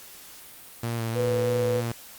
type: tone with vibrato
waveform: sawtooth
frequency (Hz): 115.5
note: A#2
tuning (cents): -16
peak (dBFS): -23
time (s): 0.83-1.92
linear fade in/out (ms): 5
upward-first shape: square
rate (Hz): 3.2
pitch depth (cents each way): 22
type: tone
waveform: sine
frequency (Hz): 493.9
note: B4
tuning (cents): 0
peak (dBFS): -23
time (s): 1.14-1.83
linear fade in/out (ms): 50
effects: white hiss -46 dBFS RMS until 2.18 s + Opus 48 kbps